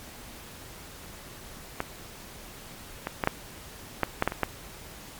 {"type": "clicks", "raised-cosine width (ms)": 0.5, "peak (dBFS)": [-12, -14, -10, -6, -7, -7, -8, -17, -8], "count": 9, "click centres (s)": [1.804, 3.071, 3.238, 3.274, 4.033, 4.224, 4.276, 4.321, 4.433], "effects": ["pink hiss -45 dBFS RMS until 5.19 s", "MP3 96 kbps"]}